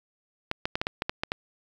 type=clicks; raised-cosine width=0.3 ms; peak=-11 dBFS; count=9; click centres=0.514 / 0.655 / 0.755 / 0.815 / 0.869 / 1.021 / 1.095 / 1.235 / 1.319 s; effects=7-bit